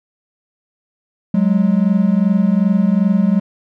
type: tone pair together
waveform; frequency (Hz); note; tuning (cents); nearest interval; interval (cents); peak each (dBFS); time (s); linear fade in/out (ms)
triangle; 185.2 / 207.8; F#3 / G#3; +2 / +1; major second; 199; -12; 1.34-3.4; 5
effects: none